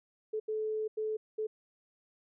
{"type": "tone bursts at uneven times", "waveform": "sine", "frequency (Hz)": 433.3, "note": "A4", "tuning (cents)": -27, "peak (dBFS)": -31, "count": 4, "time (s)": [[0.33, 0.4], [0.48, 0.88], [0.97, 1.17], [1.38, 1.47]], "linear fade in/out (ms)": 10, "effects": []}